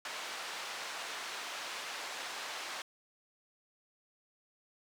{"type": "band-pass noise", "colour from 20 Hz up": "pink", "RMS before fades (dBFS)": -42, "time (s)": [0.05, 2.82], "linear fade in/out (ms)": 2, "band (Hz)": [830, 5800], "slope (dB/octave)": 12, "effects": []}